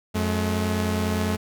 sawtooth tone pair together, 89.9 / 213.8 Hz, F#2 / A3, -49 / -49 cents, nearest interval octave + minor third, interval 1500 cents, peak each -21 dBFS, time 0.14-1.37 s, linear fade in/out 20 ms, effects none

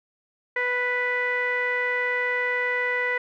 sawtooth tone with low-pass filter, 493.9 Hz, B4, in tune, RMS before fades -25 dBFS, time 0.56-3.18 s, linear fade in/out 5 ms, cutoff 1900 Hz, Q 10, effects none

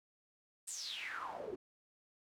pink noise with band-pass filter sweep, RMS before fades -44 dBFS, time 0.67-1.56 s, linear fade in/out 10 ms, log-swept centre 8700 to 340 Hz, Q 7.8, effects none

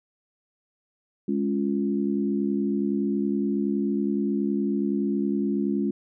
sine chord, Db major, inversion second, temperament equal, 207.7 / 277.2 / 349.2 Hz, Ab3 / Db4 / F4, 0 / 0 / 0 cents, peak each -25 / -27 / -29 dBFS, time 1.28-5.91 s, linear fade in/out 5 ms, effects none

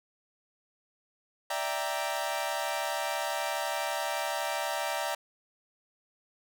sawtooth chord, E half-diminished seventh, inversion third, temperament equal, 587.3 / 659.3 / 784 / 932.3 Hz, D5 / E5 / G5 / Bb5, 0 / 0 / 0 / 0 cents, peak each -32 dBFS, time 1.5-5.15 s, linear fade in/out 5 ms, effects none

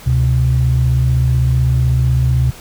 sine tone pair together, 70.8 / 126.7 Hz, C#2 / B2, +37 / +45 cents, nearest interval minor seventh, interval 1008 cents, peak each -14 / -11 dBFS, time 0.06-2.51 s, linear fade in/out 10 ms, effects tanh soft clip ceiling -4 dBFS + pink hiss -37 dBFS RMS until 2.6 s

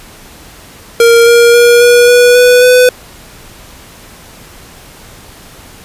square tone with pitch steps, 466.2 / 471.6 / 477.1 / 482.6 / 488.2 / 493.9 / 499.7 Hz, A#4 / A#4 / A#4 / B4 / B4 / B4 / B4, 0 / +20 / +40 / -40 / -20 / 0 / +20 cents, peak -3 dBFS, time 1-2.89 s, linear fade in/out 2 ms, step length 270 ms, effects pink hiss -35 dBFS RMS until 5.84 s + resampled to 32000 Hz

